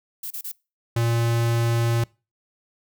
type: noise bursts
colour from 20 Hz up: violet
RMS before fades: -32 dBFS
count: 3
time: 0.23-0.517 s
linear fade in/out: 5 ms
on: 75 ms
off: 31 ms
type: tone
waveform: square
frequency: 116.7 Hz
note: A#2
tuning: 2 cents sharp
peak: -20 dBFS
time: 0.96-2.04 s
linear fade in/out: 5 ms
effects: noise-tail reverb RT60 0.3 s tail -24 dB re dry